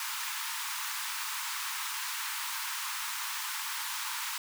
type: high-pass noise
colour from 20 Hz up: pink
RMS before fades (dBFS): -36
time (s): 0-4.38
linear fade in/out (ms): 2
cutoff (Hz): 880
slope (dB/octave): 96
effects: none